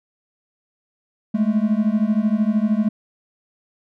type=beating tone pair; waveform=triangle; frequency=207.7 / 220.7 Hz; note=G#3 / A3; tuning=0 / +5 cents; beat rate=13 Hz; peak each=-17 dBFS; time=1.34-2.89 s; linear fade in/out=10 ms; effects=none